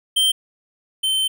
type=tone pair in turn; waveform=square; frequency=3136 / 3093 Hz; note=G7 / G7; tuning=0 / -24 cents; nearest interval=unison; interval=24 cents; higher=first; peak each=-15 / -18 dBFS; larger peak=first; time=0.16-0.32 / 1.03-1.28 s; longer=second; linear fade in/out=10 ms; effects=none